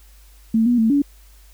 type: tone with pitch steps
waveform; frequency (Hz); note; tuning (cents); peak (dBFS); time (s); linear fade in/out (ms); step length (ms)
sine; 223.7 / 242.5 / 223.3 / 284.5; A3 / B3 / A3 / C#4; +29 / -31 / +26 / +45; -13; 0.54-1.02; 5; 120
effects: added 50 Hz sine -45 dBFS peak until 1.53 s + white hiss -54 dBFS RMS until 1.53 s